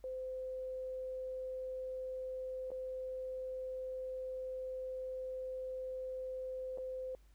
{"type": "tone with dropouts", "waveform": "sine", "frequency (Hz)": 516, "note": "C5", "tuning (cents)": -24, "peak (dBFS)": -39, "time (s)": [0.04, 7.15], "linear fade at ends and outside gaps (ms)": 1, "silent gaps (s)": [[2.705, 2.716], [6.775, 6.783]], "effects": ["added 50 Hz sine -60 dBFS peak until 7.34 s", "pink hiss -74 dBFS RMS until 7.34 s"]}